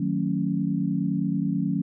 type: chord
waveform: sine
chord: D# half-diminished seventh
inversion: none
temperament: equal with one note detuned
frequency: 155.56 / 185 / 223.6 / 277.2 Hz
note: D#3 / F#3 / A3 / C#4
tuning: 0 / 0 / +28 / 0 cents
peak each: -29 / -26 / -30 / -28 dBFS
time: 0-1.82 s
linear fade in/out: 5 ms
effects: none